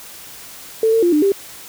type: tone with pitch steps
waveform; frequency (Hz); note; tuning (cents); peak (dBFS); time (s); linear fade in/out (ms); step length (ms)
sine; 444.7 / 451.8 / 347.7 / 300.2 / 395.3; A4 / A4 / F4 / D4 / G4; +18 / +46 / -8 / +38 / +15; -11; 0.83-1.32; 2; 98
effects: white hiss -37 dBFS RMS until 1.68 s